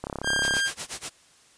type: click train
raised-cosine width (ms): 1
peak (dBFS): -17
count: 19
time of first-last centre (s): 0.04-0.568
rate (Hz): 34.1
type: tone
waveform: sawtooth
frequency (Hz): 1600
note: G6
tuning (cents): +35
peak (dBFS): -19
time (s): 0.23-0.71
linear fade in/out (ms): 50
type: noise with tremolo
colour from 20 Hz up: white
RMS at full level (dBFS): -31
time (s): 0.42-1.1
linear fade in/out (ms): 20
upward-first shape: sine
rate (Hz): 8.2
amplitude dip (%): 95
effects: white hiss -57 dBFS RMS until 1.57 s + resampled to 22050 Hz

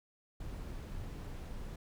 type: noise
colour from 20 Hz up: brown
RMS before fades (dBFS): -43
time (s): 0.4-1.76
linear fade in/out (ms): 5
effects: none

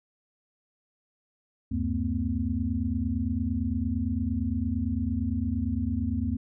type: tone cluster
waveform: sine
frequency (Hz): 75.6 / 95.5 / 225.3 / 254.1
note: D#2 / G2 / A3 / B3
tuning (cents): -49 / -45 / +41 / +49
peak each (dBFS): -31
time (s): 1.71-6.37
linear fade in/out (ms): 10
effects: none

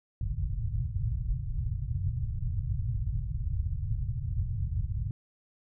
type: low-pass noise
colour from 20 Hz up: white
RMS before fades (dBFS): -31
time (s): 0.21-5.11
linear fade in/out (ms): 2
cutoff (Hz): 130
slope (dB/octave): 48
effects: none

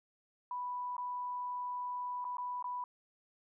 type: tone with dropouts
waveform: sine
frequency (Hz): 987.8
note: B5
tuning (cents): 0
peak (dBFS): -36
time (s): 0.51-2.84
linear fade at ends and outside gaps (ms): 2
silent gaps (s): 0.967-0.98 / 2.244-2.25 / 2.37-2.382 / 2.626-2.642
effects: none

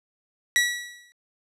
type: tone with exponential decay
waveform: sawtooth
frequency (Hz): 1935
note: B6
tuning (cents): -36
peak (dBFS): -12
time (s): 0.56-1.12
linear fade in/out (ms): 0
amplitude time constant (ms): 120
effects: low-pass 10000 Hz 12 dB/octave

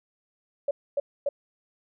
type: tone bursts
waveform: sine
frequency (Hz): 568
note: C#5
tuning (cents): +42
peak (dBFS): -22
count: 3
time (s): 0.68-1.29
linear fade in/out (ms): 5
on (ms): 30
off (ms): 260
effects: none

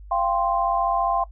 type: chord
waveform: sine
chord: F suspended second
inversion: none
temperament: equal with one note detuned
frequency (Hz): 689.2 / 784 / 1046.5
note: F5 / G5 / C6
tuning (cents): -23 / 0 / 0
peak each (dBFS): -24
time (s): 0.11-1.24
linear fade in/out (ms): 5
effects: noise-tail reverb RT60 0.1 s tail -19 dB re dry + added 50 Hz sine -39 dBFS peak until 1.31 s

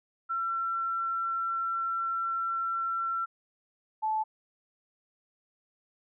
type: tone pair in turn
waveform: sine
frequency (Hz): 1352 / 869.8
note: E6 / A5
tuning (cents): +43 / -20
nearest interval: minor sixth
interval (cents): 763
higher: first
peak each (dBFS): -28 / -26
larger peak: second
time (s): 0.29-3.26 / 4.02-4.24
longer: first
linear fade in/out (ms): 20
effects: none

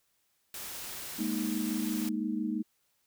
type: noise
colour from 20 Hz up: white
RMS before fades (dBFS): -41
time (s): 0.54-2.09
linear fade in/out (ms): 2
type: chord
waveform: sine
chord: Ab suspended second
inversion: none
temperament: just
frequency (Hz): 207.7 / 233.6 / 311.5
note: Ab3 / Bb3 / Eb4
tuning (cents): 0 / +4 / +2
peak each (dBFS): -34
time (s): 1.18-2.63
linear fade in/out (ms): 20
effects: white hiss -74 dBFS RMS until 3.06 s

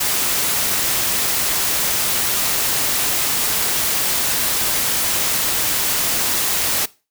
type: noise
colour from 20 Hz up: white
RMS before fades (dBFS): -19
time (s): 0-6.86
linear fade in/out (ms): 10
effects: noise-tail reverb RT60 0.3 s tail -20 dB re dry

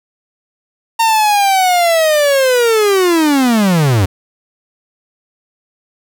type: linear sweep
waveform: 45% pulse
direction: down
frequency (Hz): 918 to 87.4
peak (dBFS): -9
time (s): 0.99-4.06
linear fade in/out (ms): 10
effects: none

